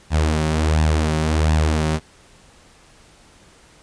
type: tone with flanger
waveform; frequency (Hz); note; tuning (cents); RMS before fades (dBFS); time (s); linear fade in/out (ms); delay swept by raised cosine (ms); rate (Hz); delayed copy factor
sawtooth; 77.78; D#2; 0; -18; 0.1-2; 50; 1.1 to 5.5; 1.4; +0.55
effects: pink hiss -50 dBFS RMS until 3.82 s + resampled to 22050 Hz